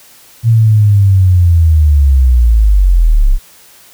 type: linear sweep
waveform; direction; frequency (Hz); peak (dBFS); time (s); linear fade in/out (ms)
sine; down; 116.54 to 30.85; -4; 0.43-3.39; 50
effects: white hiss -41 dBFS RMS until 3.93 s